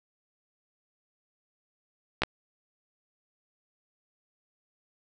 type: clicks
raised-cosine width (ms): 0.3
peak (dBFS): -9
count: 2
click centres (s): 2.22 / 2.235
effects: none